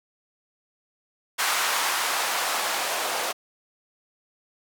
blue noise with band-pass filter sweep, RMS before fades -26 dBFS, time 1.38-3.33 s, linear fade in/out 20 ms, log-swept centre 1100 to 620 Hz, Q 1.3, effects none

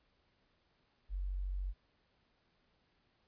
sine tone, 46.84 Hz, F#1, 22 cents sharp, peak -35 dBFS, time 1.09-1.74 s, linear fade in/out 50 ms, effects pink hiss -75 dBFS RMS until 3.27 s + resampled to 11025 Hz

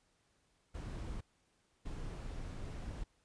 brown noise bursts at uneven times, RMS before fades -43 dBFS, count 2, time 0.74-1.21 / 1.85-3.04 s, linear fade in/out 10 ms, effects pink hiss -75 dBFS RMS until 3.24 s + resampled to 22050 Hz

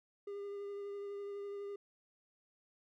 triangle tone with vibrato, 403.3 Hz, G4, 49 cents sharp, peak -39 dBFS, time 0.27-1.76 s, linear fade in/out 5 ms, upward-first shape triangle, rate 12 Hz, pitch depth 18 cents each way, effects none

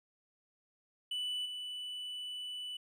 triangle tone with level steps, 2977 Hz, F#7, 10 cents sharp, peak -33 / -38 dBFS, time 1.11-2.77 s, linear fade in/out 5 ms, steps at 1.45 s, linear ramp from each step 10 ms, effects none

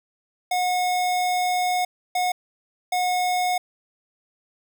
square tone bursts at uneven times, 726 Hz, F#5, 33 cents flat, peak -21 dBFS, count 3, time 0.51-1.85 / 2.15-2.32 / 2.92-3.58 s, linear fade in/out 5 ms, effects none

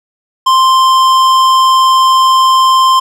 sine tone with tanh clipping, 1046.5 Hz, C6, in tune, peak -7 dBFS, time 0.46-3 s, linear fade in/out 10 ms, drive 15 dB, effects none

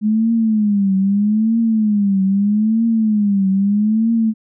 sine tone with vibrato, 209.6 Hz, G#3, 16 cents sharp, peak -12 dBFS, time 0.01-4.34 s, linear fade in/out 50 ms, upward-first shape triangle, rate 0.79 Hz, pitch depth 170 cents each way, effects none

